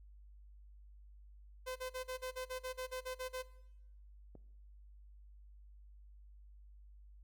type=tone bursts; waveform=sawtooth; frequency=512 Hz; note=C5; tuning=38 cents flat; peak=-36 dBFS; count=13; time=1.66-3.428 s; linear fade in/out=20 ms; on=100 ms; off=39 ms
type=click; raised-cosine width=2 ms; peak=-40 dBFS; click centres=4.353 s
effects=noise-tail reverb RT60 0.9 s tail -19 dB re dry + added 50 Hz sine -55 dBFS peak until 7.23 s